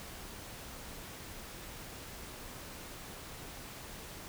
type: silence
effects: pink hiss -47 dBFS RMS until 4.28 s